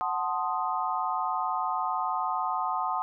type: chord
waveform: sine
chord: F# diminished seventh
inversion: none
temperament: equal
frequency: 740 / 880 / 1046.5 / 1244.5 Hz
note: F#5 / A5 / C6 / Eb6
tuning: 0 / 0 / 0 / 0 cents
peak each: -32 dBFS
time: 0.01-3.02 s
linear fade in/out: 0 ms
effects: none